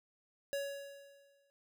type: tone with exponential decay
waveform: square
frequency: 560 Hz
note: C#5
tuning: 18 cents sharp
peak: -34 dBFS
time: 0.53-1.5 s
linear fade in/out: 0 ms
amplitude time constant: 210 ms
effects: none